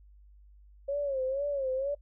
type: tone with vibrato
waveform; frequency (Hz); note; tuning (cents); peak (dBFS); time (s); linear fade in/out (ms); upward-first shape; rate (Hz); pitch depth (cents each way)
sine; 547; C#5; -23; -28; 0.88-1.95; 10; sine; 2.1; 100
effects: noise-tail reverb RT60 0.1 s tail -22 dB re dry + added 50 Hz sine -53 dBFS peak until 2.01 s

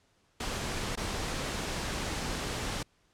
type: noise with dropouts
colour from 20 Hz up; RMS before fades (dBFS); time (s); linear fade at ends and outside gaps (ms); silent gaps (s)
pink; -34; 0.4-2.83; 5; 0.956-0.973
effects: pink hiss -69 dBFS RMS until 3.13 s + low-pass 8000 Hz 12 dB/octave

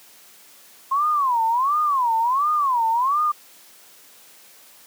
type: tone with vibrato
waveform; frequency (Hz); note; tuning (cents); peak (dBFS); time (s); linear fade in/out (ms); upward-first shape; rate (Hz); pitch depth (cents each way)
sine; 1049; C6; +4; -17; 0.91-3.32; 10; sine; 1.4; 270
effects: white hiss -49 dBFS RMS until 4.86 s + high-pass 200 Hz 12 dB/octave

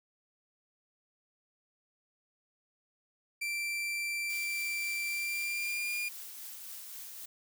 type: tone with pitch glide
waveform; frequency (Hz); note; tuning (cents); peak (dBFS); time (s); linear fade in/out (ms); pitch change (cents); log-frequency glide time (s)
40% pulse; 2349 to 2415; D7 to D7; 0 to +48; -32; 3.41-6.09; 10; +48; 5.08-5.98
type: noise with tremolo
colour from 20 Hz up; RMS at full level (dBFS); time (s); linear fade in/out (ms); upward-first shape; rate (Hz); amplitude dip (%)
blue; -44; 4.29-7.26; 10; triangle; 3.8; 30
effects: none

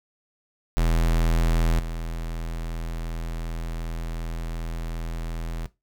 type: tone with level steps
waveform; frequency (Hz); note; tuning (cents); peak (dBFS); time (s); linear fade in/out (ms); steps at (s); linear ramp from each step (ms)
square; 41.34; E1; +6; -19 / -29; 0.77-5.66; 0; 1.79; 5
effects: noise-tail reverb RT60 0.2 s tail -17 dB re dry

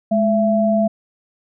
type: tone pair together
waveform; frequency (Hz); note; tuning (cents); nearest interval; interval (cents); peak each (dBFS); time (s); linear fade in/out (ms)
sine; 211 / 669; G#3 / E5; +28 / +25; octave + minor sixth; 1997; -16; 0.11-0.88; 10
effects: none

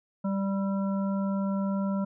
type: harmonic tone with a mistuned harmonic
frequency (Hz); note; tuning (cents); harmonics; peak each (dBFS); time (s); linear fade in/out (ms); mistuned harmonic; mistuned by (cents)
196; G3; 0; 1 / 3 / 5 / 7; -26 / -36 / -40 / -43; 0.24-2.05; 10; 7; -27
effects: none

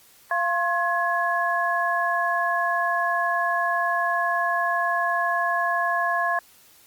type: tone cluster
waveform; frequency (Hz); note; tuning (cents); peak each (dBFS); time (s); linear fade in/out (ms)
sine; 691 / 1068 / 1686; F5 / C6 / G#6; -19 / +35 / +26; -25; 0.31-6.39; 2
effects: white hiss -54 dBFS RMS until 6.86 s + Opus 48 kbps

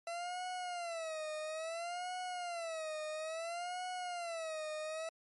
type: tone with vibrato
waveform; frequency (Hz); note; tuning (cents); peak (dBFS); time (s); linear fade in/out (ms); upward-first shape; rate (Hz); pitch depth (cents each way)
40% pulse; 671; E5; +31; -38; 0.07-5.09; 2; sine; 0.59; 150
effects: MP3 48 kbps

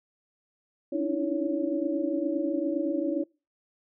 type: tone cluster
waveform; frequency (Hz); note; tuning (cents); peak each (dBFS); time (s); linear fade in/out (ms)
sine; 273.9 / 283.6 / 305.8 / 333.4 / 561; C#4 / C#4 / D#4 / E4 / C#5; -21 / +40 / -30 / +20 / +21; -37 / -34 / -30 / -30 / -32; 0.92-3.24; 10
effects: noise-tail reverb RT60 0.3 s tail -25 dB re dry

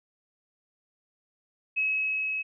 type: tone with level ramp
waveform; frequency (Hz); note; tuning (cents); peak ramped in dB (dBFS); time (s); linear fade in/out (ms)
sine; 2566; E7; -47; -23 to -28; 1.76-2.43; 20
effects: none

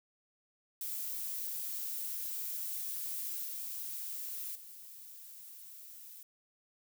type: noise with level steps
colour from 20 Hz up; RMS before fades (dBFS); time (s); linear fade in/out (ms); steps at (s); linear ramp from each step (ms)
violet; -39 / -41 / -51; 0.81-6.23; 2; 3.44 / 4.55; 5
effects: none

